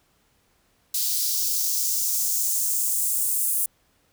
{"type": "noise with high-pass filter sweep", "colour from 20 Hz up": "blue", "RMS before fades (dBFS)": -24, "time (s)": [0.94, 3.66], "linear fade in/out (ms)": 5, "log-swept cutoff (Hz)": [4400, 9400], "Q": 2, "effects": ["pink hiss -65 dBFS RMS until 4.12 s"]}